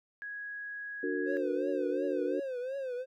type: tone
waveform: sine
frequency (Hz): 1661.2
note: G#6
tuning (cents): 0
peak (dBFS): -38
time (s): 0.22-1.37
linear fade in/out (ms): 0
type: chord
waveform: sine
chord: D augmented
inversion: none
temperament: just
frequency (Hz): 293.7 / 367.1 / 458.9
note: D4 / F#4 / A#4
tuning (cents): 0 / -14 / -27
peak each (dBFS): -35 / -34 / -36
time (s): 1.03-2.4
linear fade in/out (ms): 5
type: tone with vibrato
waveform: triangle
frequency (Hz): 520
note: C5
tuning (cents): -11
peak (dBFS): -32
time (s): 1.25-3.06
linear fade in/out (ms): 50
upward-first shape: triangle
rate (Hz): 2.8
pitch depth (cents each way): 130
effects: none